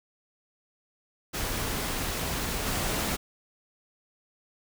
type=noise with level steps; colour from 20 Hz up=pink; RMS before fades=-31 / -29 dBFS; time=1.33-3.17 s; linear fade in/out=20 ms; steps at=2.66 s; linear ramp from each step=10 ms; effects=none